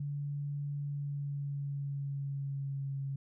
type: tone with pitch glide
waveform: sine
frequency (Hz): 143.6 to 137.35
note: D3 to C#3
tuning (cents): -39 to -16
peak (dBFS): -34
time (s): 0-3.16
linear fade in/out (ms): 5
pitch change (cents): -77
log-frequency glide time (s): 0.83-2.98
effects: none